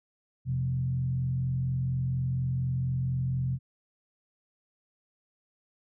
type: tone with frequency modulation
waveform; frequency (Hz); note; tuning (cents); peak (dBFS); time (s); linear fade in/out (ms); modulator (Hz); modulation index
sine; 129; C3; -24; -26; 0.45-3.59; 50; 44.2; 0.56
effects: none